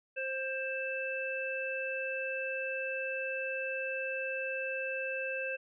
harmonic tone, 528 Hz, C5, 16 cents sharp, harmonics 1 / 3 / 5, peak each -37 / -39 / -37 dBFS, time 0.16-5.57 s, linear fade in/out 20 ms, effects none

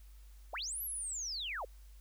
sine linear two-way sweep, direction up then down, 415.3 to 11950 to 415.3 Hz, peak -37 dBFS, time 0.53-1.65 s, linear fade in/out 5 ms, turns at 0.82 s, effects added 50 Hz sine -52 dBFS peak until 2 s + white hiss -68 dBFS RMS until 2 s

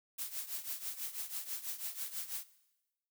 blue noise with tremolo, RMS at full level -38 dBFS, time 0.18-2.44 s, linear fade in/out 10 ms, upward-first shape triangle, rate 6.1 Hz, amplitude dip 85%, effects noise-tail reverb RT60 1.0 s tail -18 dB re dry

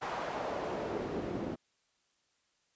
pink noise with band-pass filter sweep, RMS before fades -37 dBFS, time 0.01-1.56 s, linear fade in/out 20 ms, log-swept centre 930 to 280 Hz, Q 1.4, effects white hiss -75 dBFS RMS until 2.75 s + resampled to 16000 Hz

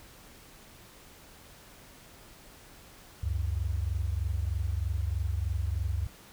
sine tone pair together, 69.3 / 92.5 Hz, C#2 / F#2, 0 / 0 cents, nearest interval perfect fourth, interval 500 cents, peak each -30 / -31 dBFS, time 3.23-6.07 s, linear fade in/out 5 ms, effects pink hiss -53 dBFS RMS until 6.32 s

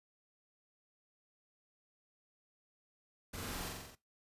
pink noise with echo, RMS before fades -45 dBFS, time 3.33-3.69 s, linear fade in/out 10 ms, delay 44 ms, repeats 6, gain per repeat -2 dB, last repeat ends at 3.954 s, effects noise-tail reverb RT60 0.2 s tail -19 dB re dry + resampled to 32000 Hz

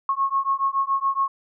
sine beating tone pair, 1088 / 1095.1 Hz, C#6 / C#6, -33 / -21 cents, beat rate 7.1 Hz, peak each -23 dBFS, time 0.09-1.28 s, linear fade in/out 2 ms, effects none

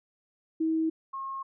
sine tone pair in turn, 320.9 / 1079.4 Hz, E4 / C#6, -46 / -46 cents, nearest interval octave + major sixth, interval 2100 cents, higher second, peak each -24 / -33 dBFS, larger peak first, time 0.6-0.9 / 1.13-1.43 s, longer neither, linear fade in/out 10 ms, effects none

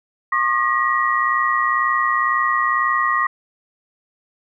sine tone cluster, 1083 / 1205 / 1901 Hz, C#6 / D6 / A#6, -41 / +44 / +33 cents, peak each -20 dBFS, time 0.32-3.27 s, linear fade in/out 5 ms, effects none

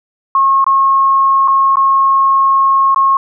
sine tone with dropouts, 1085 Hz, C#6, 37 cents flat, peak -7 dBFS, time 0.35-3.17 s, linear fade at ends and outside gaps 2 ms, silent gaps 0.643-0.665 / 1.477-1.481 / 1.757-1.769 / 2.946-2.96 s, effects none

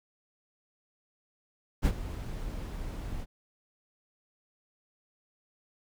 brown noise with ADSR envelope, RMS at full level -22 dBFS, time 1.82-3.26 s, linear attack 39 ms, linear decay 57 ms, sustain -15 dB, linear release 43 ms, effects none

